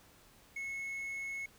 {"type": "tone", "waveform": "triangle", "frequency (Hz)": 2188, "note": "C#7", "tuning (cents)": -23, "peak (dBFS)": -36, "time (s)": [0.56, 1.46], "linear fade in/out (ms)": 5, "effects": ["pink hiss -62 dBFS RMS until 1.58 s"]}